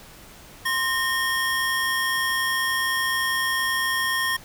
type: tone cluster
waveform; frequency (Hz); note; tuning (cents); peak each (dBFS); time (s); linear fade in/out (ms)
square; 1049 / 1836 / 3277; C6 / A#6 / G#7; +4 / -27 / -24; -29 / -24 / -31; 0.65-4.37; 10
effects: pink hiss -46 dBFS RMS until 4.44 s